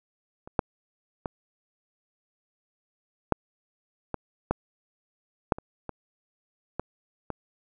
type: clicks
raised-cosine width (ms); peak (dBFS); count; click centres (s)
1; -28 / -7 / -16 / -6 / -15 / -9 / -6 / -23 / -20 / -15 / -17; 11; 0.475 / 0.592 / 1.258 / 3.323 / 4.143 / 4.51 / 5.522 / 5.585 / 5.893 / 6.796 / 7.303
effects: none